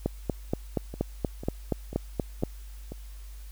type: two click trains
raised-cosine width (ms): 2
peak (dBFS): -24 / -12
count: 5 / 11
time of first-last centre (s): 0.94-2.92 / 0.06-2.435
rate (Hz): 2.02 / 4.21
effects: added 50 Hz sine -40 dBFS peak until 3.51 s + white hiss -56 dBFS RMS until 3.51 s